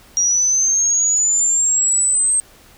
sine linear sweep, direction up, 5700 to 8372 Hz, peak -13 dBFS, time 0.17-2.4 s, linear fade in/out 0 ms, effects pink hiss -47 dBFS RMS until 2.77 s

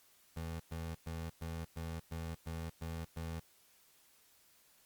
25% pulse tone bursts, 82 Hz, E2, 9 cents flat, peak -36 dBFS, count 9, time 0.36-3.4 s, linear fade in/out 10 ms, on 240 ms, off 110 ms, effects white hiss -67 dBFS RMS until 4.85 s + Opus 48 kbps

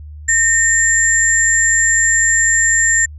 sine tone pair together, 1828 / 7312 Hz, A#6 / A#8, -34 / -34 cents, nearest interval 2 octaves, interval 2400 cents, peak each -13 dBFS, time 0.28-3.06 s, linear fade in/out 10 ms, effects added 75 Hz sine -30 dBFS peak until 3.18 s

